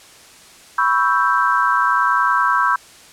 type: chord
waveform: sine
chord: C# half-diminished seventh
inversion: third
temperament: equal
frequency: 987.8 / 1108.7 / 1318.5 / 1568 Hz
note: B5 / C#6 / E6 / G6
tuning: 0 / 0 / 0 / 0 cents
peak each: -19 dBFS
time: 0.78-2.76 s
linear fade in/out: 5 ms
effects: white hiss -44 dBFS RMS until 3.12 s + low-pass 9000 Hz 12 dB/octave